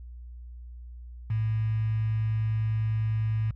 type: tone with quantisation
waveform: sine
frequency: 110 Hz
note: A2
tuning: in tune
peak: -24 dBFS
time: 1.3-3.51 s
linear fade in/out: 5 ms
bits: 7
effects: added 60 Hz sine -40 dBFS peak until 3.55 s + low-pass 2000 Hz 12 dB/octave